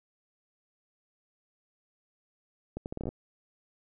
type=accelerating click train; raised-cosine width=2 ms; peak=-22 dBFS; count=10; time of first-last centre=2.77-3.09 s; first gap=89 ms; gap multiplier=0.74; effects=none